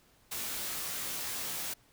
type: noise with comb filter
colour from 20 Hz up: white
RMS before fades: -37 dBFS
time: 0.31-1.74 s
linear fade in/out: 10 ms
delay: 19 ms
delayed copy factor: +0.95
effects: pink hiss -65 dBFS RMS until 1.92 s